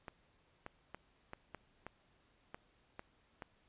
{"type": "clicks", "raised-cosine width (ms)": 0.5, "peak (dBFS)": -30, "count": 9, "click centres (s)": [0.082, 0.664, 0.946, 1.334, 1.547, 1.866, 2.545, 2.994, 3.422], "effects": ["pink hiss -72 dBFS RMS until 3.68 s", "resampled to 8000 Hz"]}